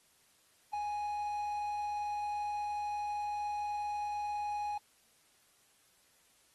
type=tone with quantisation; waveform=triangle; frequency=830.6 Hz; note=G#5; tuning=in tune; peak=-32 dBFS; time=0.73-4.78 s; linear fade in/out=5 ms; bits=10; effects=white hiss -68 dBFS RMS until 6.54 s + AAC 32 kbps